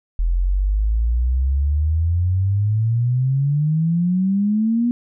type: exponential sweep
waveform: sine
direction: up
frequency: 41.2 to 243.2 Hz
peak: -15 dBFS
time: 0.19-4.91 s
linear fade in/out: 0 ms
effects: none